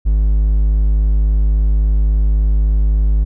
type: tone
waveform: triangle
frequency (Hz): 51.8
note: G#1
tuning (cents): -4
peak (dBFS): -8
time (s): 0.05-3.25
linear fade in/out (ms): 20
effects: none